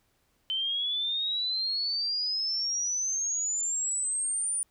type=exponential sweep; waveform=sine; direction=up; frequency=3071 to 9470 Hz; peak=-27 dBFS; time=0.5-4.63 s; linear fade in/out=0 ms; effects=pink hiss -71 dBFS RMS until 4.7 s